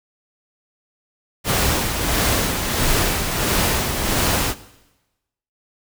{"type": "noise with tremolo", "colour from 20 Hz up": "pink", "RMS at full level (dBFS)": -18, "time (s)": [1.44, 4.55], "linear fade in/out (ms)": 50, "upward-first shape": "sine", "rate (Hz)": 1.5, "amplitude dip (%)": 45, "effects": ["noise-tail reverb RT60 1.0 s tail -17 dB re dry"]}